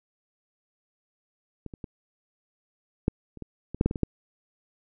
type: clicks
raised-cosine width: 3 ms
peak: -24 / -27 / -23 / -8 / -30 / -23 / -21 / -7 / -9 / -17 / -18 / -9 dBFS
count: 12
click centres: 1.663 / 1.738 / 1.842 / 3.081 / 3.373 / 3.423 / 3.746 / 3.811 / 3.86 / 3.911 / 3.958 / 4.033 s
effects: none